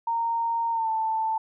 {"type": "tone with pitch glide", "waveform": "sine", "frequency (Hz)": [924, 885.3], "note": ["A#5", "A5"], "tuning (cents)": [-16, 10], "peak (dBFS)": -23, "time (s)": [0.07, 1.38], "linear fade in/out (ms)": 5, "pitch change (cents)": -74, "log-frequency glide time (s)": [0.71, 0.9], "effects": []}